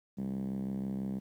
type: tone with band-pass filter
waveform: 5% pulse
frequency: 66.1 Hz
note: C2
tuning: 18 cents sharp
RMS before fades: -36 dBFS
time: 0.17-1.2 s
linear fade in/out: 20 ms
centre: 190 Hz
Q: 4.9
effects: 11-bit